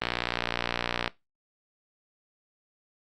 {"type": "click train", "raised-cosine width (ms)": 0.3, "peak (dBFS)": -10, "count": 64, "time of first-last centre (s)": [0.02, 1.077], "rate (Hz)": 59.6, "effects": ["noise-tail reverb RT60 0.2 s tail -21 dB re dry", "Opus 32 kbps"]}